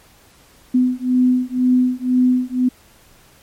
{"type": "beating tone pair", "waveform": "sine", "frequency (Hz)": [251, 253], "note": ["B3", "B3"], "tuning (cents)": [28, 42], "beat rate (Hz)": 2, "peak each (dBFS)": -16, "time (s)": [0.74, 2.69], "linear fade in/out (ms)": 10, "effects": ["pink hiss -50 dBFS RMS until 3.42 s", "MP3 64 kbps"]}